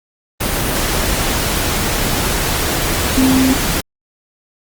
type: tone in noise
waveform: sine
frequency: 261.6 Hz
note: C4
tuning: in tune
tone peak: -10 dBFS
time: 3.17-3.54 s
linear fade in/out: 10 ms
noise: pink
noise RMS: -17 dBFS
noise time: 0.4-3.81 s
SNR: +4 dB
effects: Opus 24 kbps